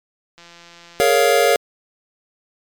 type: click train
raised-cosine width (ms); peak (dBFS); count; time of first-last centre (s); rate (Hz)
0.2; -26; 137; 0.38-1.175; 171
type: chord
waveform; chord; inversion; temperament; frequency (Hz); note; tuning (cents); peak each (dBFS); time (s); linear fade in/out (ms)
square; Bb minor seventh; third; just; 419.5 / 466.2 / 559.4 / 699.2; Ab4 / Bb4 / Db5 / F5; +17 / 0 / +16 / +2; -20 / -18 / -18 / -19; 1-1.56; 0
effects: MP3 96 kbps